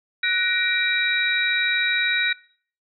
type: tone cluster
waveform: sine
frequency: 1480 / 1880 / 2347 / 3831 Hz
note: F#6 / A#6 / D7 / A#7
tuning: 0 / +14 / -2 / +47 cents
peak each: -25 dBFS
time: 0.23-2.33 s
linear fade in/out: 5 ms
effects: noise-tail reverb RT60 0.5 s tail -22 dB re dry